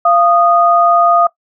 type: tone pair together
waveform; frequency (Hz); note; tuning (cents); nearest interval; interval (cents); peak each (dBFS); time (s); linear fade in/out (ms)
sine; 689.9 / 1235; F5 / D#6; -21 / -13; minor seventh; 1008; -10; 0.05-1.27; 5
effects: noise-tail reverb RT60 0.1 s tail -19 dB re dry